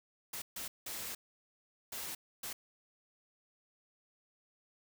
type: noise bursts at uneven times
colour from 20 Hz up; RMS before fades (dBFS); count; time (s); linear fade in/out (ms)
white; -42; 5; 0.33-0.42 / 0.56-0.68 / 0.86-1.15 / 1.92-2.15 / 2.43-2.53; 5
effects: none